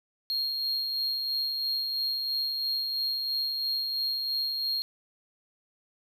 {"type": "tone with tremolo", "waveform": "triangle", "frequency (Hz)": 4247, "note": "C8", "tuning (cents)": 25, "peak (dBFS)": -25, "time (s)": [0.3, 4.82], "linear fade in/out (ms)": 0, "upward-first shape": "sine", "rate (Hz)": 3, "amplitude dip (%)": 30, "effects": []}